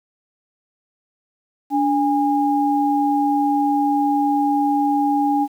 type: tone pair together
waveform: sine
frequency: 289.2 / 818 Hz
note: D4 / G#5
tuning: -27 / -26 cents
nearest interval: octave + tritone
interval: 1801 cents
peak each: -18 dBFS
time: 1.7-5.48 s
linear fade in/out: 50 ms
effects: 8-bit